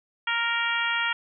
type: harmonic tone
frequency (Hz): 466.2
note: A#4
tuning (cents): 0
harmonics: 2 / 3 / 4 / 5 / 6 / 7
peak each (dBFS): -32 / -28 / -29 / -31 / -32 / -33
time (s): 0.27-1.13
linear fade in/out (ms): 5
effects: none